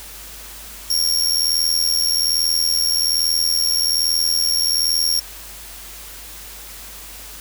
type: tone with amplitude modulation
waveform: sawtooth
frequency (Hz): 5540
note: F8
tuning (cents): -15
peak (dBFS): -10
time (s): 0.9-5.2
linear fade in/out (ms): 5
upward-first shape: sine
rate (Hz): 81.2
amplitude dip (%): 75
effects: added 50 Hz sine -42 dBFS peak until 7.4 s + white hiss -37 dBFS RMS until 7.4 s